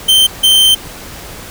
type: tone bursts at uneven times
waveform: 45% pulse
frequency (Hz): 3115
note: G7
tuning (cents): -12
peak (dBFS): -5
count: 2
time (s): 0.08-0.27 / 0.43-0.75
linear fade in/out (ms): 10
effects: pink hiss -30 dBFS RMS until 1.5 s